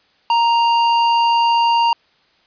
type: tone with tanh clipping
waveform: sine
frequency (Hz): 932.3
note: A#5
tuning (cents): 0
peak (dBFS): -14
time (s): 0.3-1.93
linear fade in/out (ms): 2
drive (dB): 18
effects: white hiss -57 dBFS RMS until 2.46 s + resampled to 11025 Hz